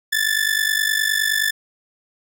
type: ring-modulated tone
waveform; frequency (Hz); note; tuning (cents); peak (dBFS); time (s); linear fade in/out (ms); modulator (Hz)
sawtooth; 1749; A6; -11; -11; 0.12-1.51; 10; 24.8
effects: none